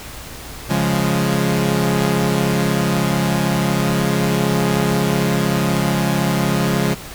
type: chord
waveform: sawtooth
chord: Db major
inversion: none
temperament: equal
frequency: 138.59 / 174.61 / 207.7 Hz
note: Db3 / F3 / Ab3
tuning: 0 / 0 / 0 cents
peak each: -16 dBFS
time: 0.69-6.95 s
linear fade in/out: 20 ms
effects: added 60 Hz sine -41 dBFS peak until 7.14 s + pink hiss -34 dBFS RMS until 7.14 s